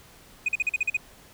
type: tone bursts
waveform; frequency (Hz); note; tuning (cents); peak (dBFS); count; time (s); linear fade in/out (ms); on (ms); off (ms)
sine; 2489; D#7; 0; -18; 8; 0.46-0.969; 5; 26; 43
effects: tanh soft clip ceiling -20 dBFS + pink hiss -52 dBFS RMS until 1.33 s